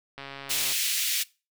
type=click train; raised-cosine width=0.3 ms; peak=-23 dBFS; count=76; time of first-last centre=0.18-0.723 s; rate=138 Hz
type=high-pass noise; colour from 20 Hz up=pink; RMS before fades=-27 dBFS; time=0.49-1.24 s; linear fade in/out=20 ms; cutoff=2400 Hz; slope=24 dB/octave
effects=noise-tail reverb RT60 0.3 s tail -22 dB re dry